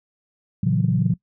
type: chord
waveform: sine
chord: F# dominant seventh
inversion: first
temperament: just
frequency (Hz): 115.62 / 138.75 / 166.5 / 185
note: A#2 / C#3 / E3 / F#3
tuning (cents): -14 / +2 / +18 / 0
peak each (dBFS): -22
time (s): 0.63-1.14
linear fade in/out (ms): 5
effects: noise-tail reverb RT60 0.1 s tail -21 dB re dry + tanh soft clip ceiling -6 dBFS